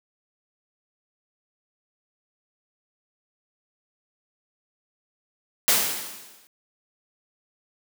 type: noise with exponential decay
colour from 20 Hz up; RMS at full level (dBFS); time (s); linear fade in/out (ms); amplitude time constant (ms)
white; -17; 5.68-6.47; 0; 170
effects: high-pass 150 Hz 12 dB/octave